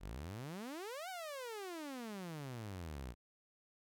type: exponential two-way sweep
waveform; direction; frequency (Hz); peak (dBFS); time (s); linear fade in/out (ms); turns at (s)
sawtooth; up then down; 42.19 to 773 to 56.5; -40; 0-3.15; 50; 1.09
effects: none